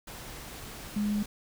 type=tone in noise; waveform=sine; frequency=207.7 Hz; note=G#3; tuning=in tune; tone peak=-26 dBFS; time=0.96-1.23 s; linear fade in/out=5 ms; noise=pink; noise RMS=-43 dBFS; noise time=0.07-1.26 s; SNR=+14 dB; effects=none